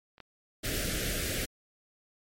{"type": "clicks", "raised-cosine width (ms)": 0.3, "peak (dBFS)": [-38, -28], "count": 2, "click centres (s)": [0.181, 0.203]}
{"type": "band-stop noise", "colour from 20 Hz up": "pink", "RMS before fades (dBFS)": -32, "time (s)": [0.63, 1.46], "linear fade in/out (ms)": 20, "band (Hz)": [660, 1400], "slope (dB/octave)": 48}
{"effects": ["MP3 64 kbps"]}